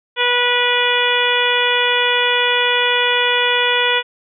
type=harmonic tone; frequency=488.3 Hz; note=B4; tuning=20 cents flat; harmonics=1 / 2 / 3 / 4 / 5 / 6 / 7; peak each=-21 / -21 / -21 / -21 / -21 / -21 / -21 dBFS; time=0.16-4.03 s; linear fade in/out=50 ms; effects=none